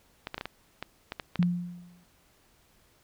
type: clicks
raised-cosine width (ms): 0.3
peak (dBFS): -18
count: 10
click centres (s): 0.271 / 0.344 / 0.38 / 0.411 / 0.456 / 0.826 / 1.121 / 1.198 / 1.357 / 1.428
type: tone with exponential decay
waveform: sine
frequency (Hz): 175.8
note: F3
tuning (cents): +12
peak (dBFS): -19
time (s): 1.39-2.04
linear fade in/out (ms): 5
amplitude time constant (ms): 140
effects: pink hiss -64 dBFS RMS until 3.03 s